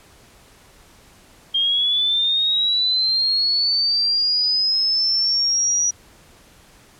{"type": "linear sweep", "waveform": "sine", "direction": "up", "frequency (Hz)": [3200, 5830], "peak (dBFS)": -16, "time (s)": [1.54, 5.91], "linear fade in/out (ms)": 10, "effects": ["pink hiss -50 dBFS RMS until 6.99 s", "low-pass 12000 Hz 12 dB/octave"]}